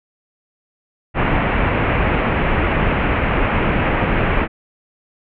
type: low-pass noise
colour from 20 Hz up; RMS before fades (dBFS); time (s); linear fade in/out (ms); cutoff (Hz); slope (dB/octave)
pink; -17; 1.14-4.48; 50; 2700; 48
effects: none